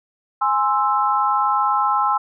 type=chord; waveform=sine; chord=Ab augmented; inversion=none; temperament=equal; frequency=830.6 / 1046.5 / 1318.5 Hz; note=Ab5 / C6 / E6; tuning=0 / 0 / 0 cents; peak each=-20 dBFS; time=0.41-2.18 s; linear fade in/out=10 ms; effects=none